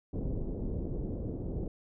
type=low-pass noise; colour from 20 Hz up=pink; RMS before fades=-35 dBFS; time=0.13-1.68 s; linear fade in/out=5 ms; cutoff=460 Hz; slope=24 dB/octave; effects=none